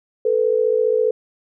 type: tone pair together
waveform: sine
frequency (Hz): 440 / 494.9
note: A4 / B4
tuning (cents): 0 / +4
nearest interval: major second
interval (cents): 204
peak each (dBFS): -17 / -18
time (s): 0.25-1.11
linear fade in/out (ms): 5
effects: none